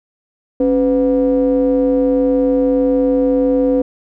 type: ring-modulated tone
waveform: triangle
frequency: 113.2 Hz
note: A2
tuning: 50 cents sharp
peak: -6 dBFS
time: 0.6-3.82 s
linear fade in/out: 5 ms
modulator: 388 Hz
effects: none